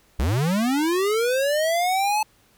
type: linear sweep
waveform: square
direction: up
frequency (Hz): 55 to 870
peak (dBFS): -20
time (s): 0.19-2.23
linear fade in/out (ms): 5
effects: pink hiss -59 dBFS RMS until 2.57 s